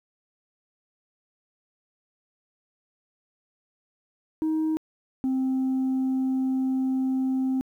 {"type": "tone pair in turn", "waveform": "sine", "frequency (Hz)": [314.8, 262], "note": ["D#4", "C4"], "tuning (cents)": [20, 2], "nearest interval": "minor third", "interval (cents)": 318, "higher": "first", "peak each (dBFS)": [-20, -20], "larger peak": "neither", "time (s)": [[4.42, 4.77], [5.24, 7.61]], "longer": "second", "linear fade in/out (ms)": 0, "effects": ["tanh soft clip ceiling -21 dBFS", "10-bit"]}